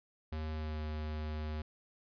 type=tone with pitch glide; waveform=square; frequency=78 to 76.79 Hz; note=D#2 to D#2; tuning=+5 to -22 cents; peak=-37 dBFS; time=0.32-1.62 s; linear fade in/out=5 ms; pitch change=-27 cents; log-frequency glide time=0.52-0.81 s; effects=resampled to 11025 Hz